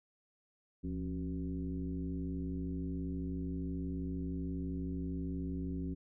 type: tone with frequency modulation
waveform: sine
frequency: 174.4 Hz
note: F3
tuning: 2 cents flat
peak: -35 dBFS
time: 0.83-5.95 s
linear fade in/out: 20 ms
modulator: 98.7 Hz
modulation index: 1.4
effects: none